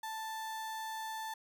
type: tone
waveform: 35% pulse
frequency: 882 Hz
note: A5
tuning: 4 cents sharp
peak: -37 dBFS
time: 0.03-1.34 s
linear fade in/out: 5 ms
effects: none